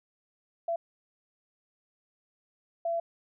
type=tone bursts at uneven times; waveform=sine; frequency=674 Hz; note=E5; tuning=38 cents sharp; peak=-27 dBFS; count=2; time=0.68-0.76 / 2.85-3 s; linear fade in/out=5 ms; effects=none